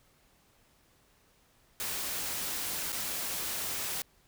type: noise with dropouts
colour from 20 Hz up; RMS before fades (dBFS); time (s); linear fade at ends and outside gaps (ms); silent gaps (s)
white; -35; 1.8-4.02; 1; 2.921-2.927
effects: pink hiss -66 dBFS RMS until 4.27 s